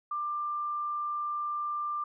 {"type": "tone", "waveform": "sine", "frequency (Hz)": 1188, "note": "D6", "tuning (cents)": 20, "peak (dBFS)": -30, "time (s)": [0.11, 2.04], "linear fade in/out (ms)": 5, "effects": []}